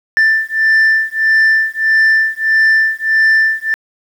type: beating tone pair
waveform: sine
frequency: 1772 / 1773.6 Hz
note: A6 / A6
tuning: +12 / +13 cents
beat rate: 1.6 Hz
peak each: -10 dBFS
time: 0.17-3.74 s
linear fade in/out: 0 ms
effects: tanh soft clip ceiling -6 dBFS + 7-bit